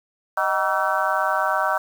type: harmonic tone with a mistuned harmonic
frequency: 190.9 Hz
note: G3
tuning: 46 cents flat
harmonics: 3 / 4 / 5 / 6 / 7 / 8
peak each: -26 / -26 / -26 / -26 / -26 / -26 dBFS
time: 0.37-1.78 s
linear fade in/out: 5 ms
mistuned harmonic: 3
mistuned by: +140 cents
effects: 7-bit